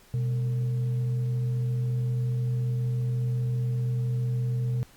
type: tone with frequency modulation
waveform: sine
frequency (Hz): 124.6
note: B2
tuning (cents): +16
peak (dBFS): -24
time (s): 0.14-4.83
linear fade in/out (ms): 0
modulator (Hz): 329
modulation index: 0.21
effects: pink hiss -56 dBFS RMS until 4.96 s + Opus 48 kbps